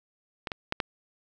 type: clicks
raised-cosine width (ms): 0.3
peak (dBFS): -16 / -16 / -11 / -10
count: 4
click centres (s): 0.472 / 0.518 / 0.724 / 0.802
effects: none